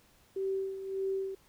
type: tone with tremolo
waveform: sine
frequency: 386 Hz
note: G4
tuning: 27 cents flat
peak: -29 dBFS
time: 0.36-1.35 s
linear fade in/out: 5 ms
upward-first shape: sine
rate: 1.7 Hz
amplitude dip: 65%
effects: pink hiss -64 dBFS RMS until 1.48 s